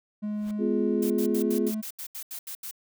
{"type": "tone with pitch glide", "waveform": "triangle", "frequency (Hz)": [210, 216.2], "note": ["G#3", "A3"], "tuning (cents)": [19, -30], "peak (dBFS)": -26, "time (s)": [0.22, 1.82], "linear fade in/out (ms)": 20, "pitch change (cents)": 51, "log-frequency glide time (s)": [0.94, 1.53]}
{"type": "noise with exponential growth", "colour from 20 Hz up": "pink", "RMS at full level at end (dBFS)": -46, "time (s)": [0.27, 0.51], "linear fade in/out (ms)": 1, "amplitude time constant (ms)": 51}
{"type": "chord", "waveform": "sine", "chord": "F diminished", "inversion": "second", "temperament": "just", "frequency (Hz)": [251.4, 349.2, 419.1], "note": ["Cb4", "F4", "Ab4"], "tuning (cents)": [31, 0, 16], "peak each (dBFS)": -28, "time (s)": [0.58, 1.72], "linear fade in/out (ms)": 50}
{"type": "noise bursts", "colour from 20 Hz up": "blue", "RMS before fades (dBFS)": -37, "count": 11, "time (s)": [1.02, 2.712], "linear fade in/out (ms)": 5, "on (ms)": 82, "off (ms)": 79}
{"effects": []}